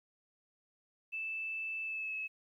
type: tone with pitch glide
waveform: sine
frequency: 2637 to 2586 Hz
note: E7 to E7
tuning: 0 to -34 cents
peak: -36 dBFS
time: 1.12-2.28 s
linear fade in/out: 20 ms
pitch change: -34 cents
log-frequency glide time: 1.83-2.15 s
effects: 12-bit